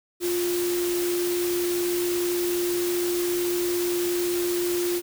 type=tone in noise; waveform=sine; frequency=351.4 Hz; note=F4; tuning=11 cents sharp; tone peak=-23 dBFS; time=0.2-5.02 s; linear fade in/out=50 ms; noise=white; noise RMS=-32 dBFS; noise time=0.2-5.02 s; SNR=+6 dB; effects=none